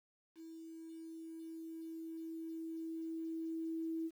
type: tone with level ramp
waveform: sine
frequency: 325.3 Hz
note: E4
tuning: 23 cents flat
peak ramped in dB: -49 to -36 dBFS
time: 0.35-4.11 s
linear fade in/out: 50 ms
effects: 11-bit